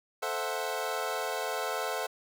25% pulse chord, F# half-diminished seventh, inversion first, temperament equal, 440 / 523.3 / 659.3 / 740 Hz, A4 / C5 / E5 / F#5, 0 / 0 / 0 / 0 cents, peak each -33 dBFS, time 0.22-2.07 s, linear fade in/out 10 ms, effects none

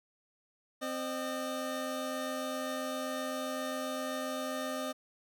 25% pulse tone pair together, 260.7 / 609 Hz, C4 / D#5, -6 / -37 cents, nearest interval octave + minor third, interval 1469 cents, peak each -34 / -33 dBFS, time 0.81-4.93 s, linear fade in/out 20 ms, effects none

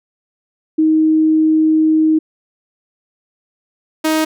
sine / sawtooth tone pair in turn, 314.3 / 314.3 Hz, D#4 / D#4, +18 / +18 cents, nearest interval unison, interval 0 cents, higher neither, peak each -9 dBFS, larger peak neither, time 0.78-2.19 / 4.04-4.25 s, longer first, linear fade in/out 10 ms, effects none

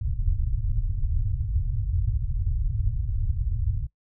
pink low-pass noise, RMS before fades -25 dBFS, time 0.01-3.87 s, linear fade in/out 10 ms, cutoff 120 Hz, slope 48 dB/octave, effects noise-tail reverb RT60 0.1 s tail -20 dB re dry

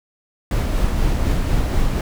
brown noise with tremolo, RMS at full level -17 dBFS, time 0.51-2.01 s, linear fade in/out 2 ms, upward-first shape sine, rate 4.1 Hz, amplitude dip 25%, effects none

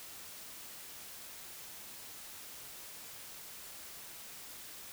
silence, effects white hiss -49 dBFS RMS until 4.92 s

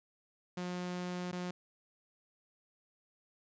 sawtooth tone with dropouts, 179.2 Hz, F3, 45 cents sharp, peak -33 dBFS, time 0.57-1.51 s, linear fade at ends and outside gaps 5 ms, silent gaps 1.316-1.326 s, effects resampled to 16000 Hz

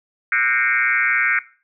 sine tone with frequency modulation, 1843 Hz, A#6, 20 cents flat, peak -15 dBFS, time 0.32-1.39 s, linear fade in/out 2 ms, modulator 125 Hz, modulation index 3.7, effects noise-tail reverb RT60 0.4 s tail -19 dB re dry

